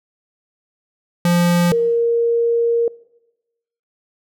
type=tone pair in turn; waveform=square / sine; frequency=174 / 467.1 Hz; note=F3 / A#4; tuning=-6 / +3 cents; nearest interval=octave + perfect fourth; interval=1709 cents; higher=second; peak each=-13 dBFS; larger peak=neither; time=1.25-1.72 / 1.72-2.88 s; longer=second; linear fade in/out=2 ms; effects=noise-tail reverb RT60 1.0 s tail -23 dB re dry